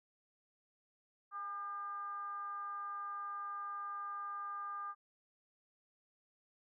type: tone with frequency modulation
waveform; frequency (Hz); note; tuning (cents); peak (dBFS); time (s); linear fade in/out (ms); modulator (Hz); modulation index
sine; 1206; D6; +46; -40; 1.31-4.95; 50; 388; 0.41
effects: none